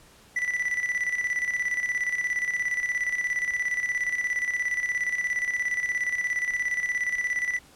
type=tone with tremolo; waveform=triangle; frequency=1975.5 Hz; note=B6; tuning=in tune; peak=-21 dBFS; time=0.36-7.59 s; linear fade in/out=5 ms; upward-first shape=square; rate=17 Hz; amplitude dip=60%; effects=pink hiss -54 dBFS RMS until 7.75 s + low-pass 12000 Hz 12 dB/octave